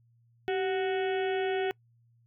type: harmonic tone with a mistuned harmonic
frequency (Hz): 370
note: F#4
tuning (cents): 0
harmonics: 1 / 2 / 4 / 5 / 6 / 7 / 8 / 9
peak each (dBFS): -28 / -34 / -40 / -42 / -44 / -45 / -46 / -47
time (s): 0.48-1.71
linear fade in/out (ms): 0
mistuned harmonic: 1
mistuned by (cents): +68
effects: noise-tail reverb RT60 0.1 s tail -25 dB re dry + added 117 Hz sine -62 dBFS peak until 2.26 s